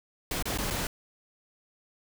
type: noise with dropouts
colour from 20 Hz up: pink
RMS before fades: -31 dBFS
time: 0.31-0.87 s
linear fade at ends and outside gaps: 2 ms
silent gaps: 0.425-0.455 / 0.576-0.585 / 0.703-0.707 s
effects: none